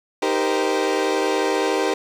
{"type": "chord", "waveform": "30% pulse", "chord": "C minor seventh", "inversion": "first", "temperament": "equal with one note detuned", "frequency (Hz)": [311.1, 392, 466.2, 516.9], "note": ["Eb4", "G4", "Bb4", "C5"], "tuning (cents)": [0, 0, 0, -21], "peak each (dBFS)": [-23, -20, -22, -23], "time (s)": [0.22, 1.94], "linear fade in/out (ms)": 5, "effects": ["low-pass 7000 Hz 12 dB/octave", "8-bit"]}